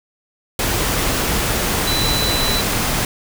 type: tone in noise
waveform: sine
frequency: 3981 Hz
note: B7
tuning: 13 cents sharp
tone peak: -20 dBFS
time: 1.87-2.61 s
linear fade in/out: 2 ms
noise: pink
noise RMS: -19 dBFS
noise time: 0.59-3.05 s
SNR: -4 dB
effects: none